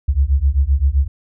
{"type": "beating tone pair", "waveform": "sine", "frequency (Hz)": [65.41, 73.11], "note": ["C2", "D2"], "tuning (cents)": [0, -7], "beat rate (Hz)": 7.7, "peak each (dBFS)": -15, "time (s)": [0.08, 1.08], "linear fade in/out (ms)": 10, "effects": []}